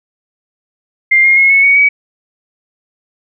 sine tone with pitch steps, 2100 / 2133 / 2167 / 2201 / 2235 / 2270 Hz, C7 / C7 / C#7 / C#7 / C#7 / C#7, +6 / +33 / -40 / -13 / +14 / +41 cents, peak -5 dBFS, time 1.11-1.89 s, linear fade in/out 10 ms, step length 130 ms, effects none

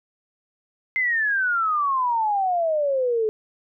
sine exponential sweep, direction down, 2093 to 425.6 Hz, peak -19 dBFS, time 0.96-3.29 s, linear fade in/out 0 ms, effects none

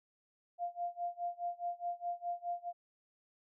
sine tone with tremolo, 698.5 Hz, F5, in tune, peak -33 dBFS, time 0.58-2.73 s, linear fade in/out 50 ms, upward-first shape sine, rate 4.8 Hz, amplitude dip 95%, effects none

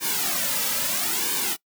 white noise with flanger, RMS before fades -25 dBFS, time 0-1.57 s, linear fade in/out 50 ms, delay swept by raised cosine 1.5 to 2.8 ms, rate 0.76 Hz, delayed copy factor -1, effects noise-tail reverb RT60 0.1 s tail -22 dB re dry + high-pass 150 Hz 12 dB/octave

